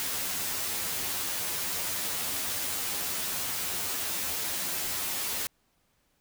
white noise with comb filter, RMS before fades -32 dBFS, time 0-5.47 s, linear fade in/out 0 ms, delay 11 ms, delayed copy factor +0.95, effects pink hiss -71 dBFS RMS until 6.2 s

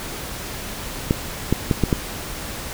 clicks, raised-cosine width 3 ms, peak -3 dBFS, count 5, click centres 1.109 / 1.526 / 1.712 / 1.837 / 1.928 s, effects pink hiss -31 dBFS RMS until 2.73 s

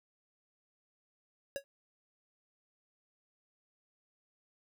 square tone with exponential decay, 554.4 Hz, C#5, in tune, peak -31 dBFS, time 1.56-1.64 s, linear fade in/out 0 ms, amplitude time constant 16 ms, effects none

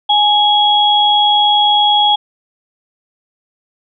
sine tone pair together, 834 / 3323 Hz, G#5 / G#7, +7 / 0 cents, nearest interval 2 octaves, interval 2393 cents, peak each -11 dBFS, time 0.09-2.16 s, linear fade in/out 10 ms, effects none

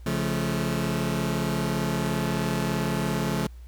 sawtooth chord, Db augmented, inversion none, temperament just, 138.59 / 173.24 / 216.5 Hz, Db3 / F3 / A3, 0 / -14 / -28 cents, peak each -25 dBFS, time 0.06-3.47 s, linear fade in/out 5 ms, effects added 60 Hz sine -40 dBFS peak until 3.67 s + pink hiss -61 dBFS RMS until 3.67 s

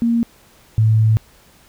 sine tone pair in turn, 233.1 / 110.01 Hz, A#3 / A2, 0 / 0 cents, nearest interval octave + minor second, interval 1300 cents, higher first, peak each -13 / -10 dBFS, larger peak second, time 0.02-0.23 / 0.78-1.17 s, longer second, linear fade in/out 0 ms, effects pink hiss -50 dBFS RMS until 1.68 s

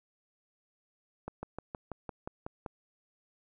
slowing click train, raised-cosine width 1 ms, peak -24 dBFS, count 9, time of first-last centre 1.28-2.662 s, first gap 150 ms, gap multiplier 1.04, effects none

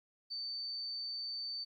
sine tone, 4561 Hz, C#8, 49 cents sharp, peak -38 dBFS, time 0.3-1.65 s, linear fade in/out 20 ms, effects 13-bit

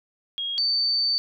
sine tone pair in turn, 3274 / 4562 Hz, G#7 / C#8, -25 / +49 cents, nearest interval tritone, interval 574 cents, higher second, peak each -26 / -20 dBFS, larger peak second, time 0.38-0.58 / 0.58-1.18 s, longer second, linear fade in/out 0 ms, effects none

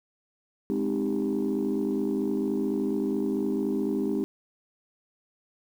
sine chord, Ab major seventh, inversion none, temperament equal with one note detuned, 207.7 / 261.6 / 311.1 / 395.4 Hz, Ab3 / C4 / Eb4 / G4, 0 / 0 / 0 / +15 cents, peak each -29 dBFS, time 0.7-4.24 s, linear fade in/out 0 ms, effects tanh soft clip ceiling -19 dBFS + 9-bit

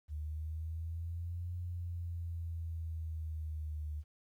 sine linear two-way sweep, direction up then down, 74.9 to 88.4 to 74.9 Hz, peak -37 dBFS, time 0.08-4.04 s, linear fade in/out 50 ms, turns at 1.56 s, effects 12-bit

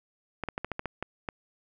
clicks, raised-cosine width 0.5 ms, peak -17 dBFS, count 9, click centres 0.437 / 0.487 / 0.579 / 0.646 / 0.717 / 0.794 / 0.857 / 1.026 / 1.288 s, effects none

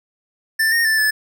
square tone with pitch steps, 1776 / 1846 / 1765 / 1737 Hz, A6 / A#6 / A6 / A6, +16 / -17 / +5 / -23 cents, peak -15 dBFS, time 0.59-1.11 s, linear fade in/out 10 ms, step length 130 ms, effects none

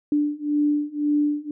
sine beating tone pair, 293.7 / 295.6 Hz, D4 / D4, 0 / +11 cents, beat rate 1.9 Hz, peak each -23 / -22 dBFS, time 0.12-1.51 s, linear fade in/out 2 ms, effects none

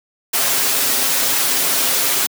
white noise with comb filter, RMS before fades -17 dBFS, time 0.33-2.27 s, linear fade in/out 10 ms, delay 7.4 ms, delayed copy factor +1, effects high-pass 200 Hz 12 dB/octave

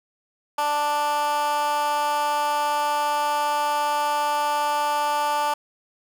15% pulse tone with high-pass filter, 294.2 Hz, D4, 3 cents sharp, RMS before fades -23 dBFS, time 0.58-5.54 s, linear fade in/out 5 ms, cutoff 850 Hz, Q 2.7, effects none

